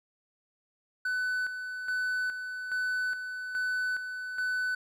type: tone with tremolo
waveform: triangle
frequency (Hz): 1500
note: F#6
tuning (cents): +23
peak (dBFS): -26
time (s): 1.05-4.75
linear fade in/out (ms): 5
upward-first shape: square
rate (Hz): 1.2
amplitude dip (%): 55
effects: none